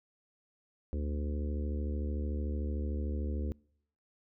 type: harmonic tone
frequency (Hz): 73.42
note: D2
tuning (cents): 0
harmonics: 1 / 3 / 4 / 5 / 6 / 7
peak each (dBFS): -32 / -42 / -44 / -46 / -48 / -49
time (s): 0.93-3.52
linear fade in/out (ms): 0
effects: noise-tail reverb RT60 0.7 s tail -26 dB re dry